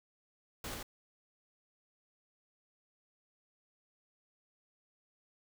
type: noise with echo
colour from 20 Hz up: pink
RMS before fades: -42 dBFS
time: 0.64-0.74 s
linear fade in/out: 2 ms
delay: 89 ms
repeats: 1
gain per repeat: -2 dB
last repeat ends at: 0.829 s
effects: none